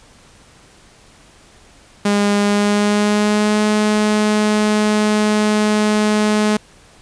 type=tone with pitch glide; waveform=sawtooth; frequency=204 to 211.9 Hz; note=G#3 to G#3; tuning=-31 to +35 cents; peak=-9 dBFS; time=2.05-6.57 s; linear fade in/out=5 ms; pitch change=+66 cents; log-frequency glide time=2.41-3.63 s; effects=pink hiss -47 dBFS RMS until 7.01 s + resampled to 22050 Hz